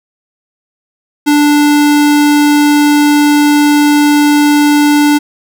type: tone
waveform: square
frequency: 293.7 Hz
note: D4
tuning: in tune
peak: -6 dBFS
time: 1.26-5.19 s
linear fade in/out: 20 ms
effects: none